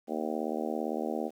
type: harmonic tone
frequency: 77.7 Hz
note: D#2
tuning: 2 cents flat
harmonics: 3 / 4 / 5 / 6 / 7 / 8 / 9 / 10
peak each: -36 / -37 / -38 / -39 / -39 / -40 / -41 / -41 dBFS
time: 0.07-1.31 s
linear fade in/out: 50 ms
effects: 10-bit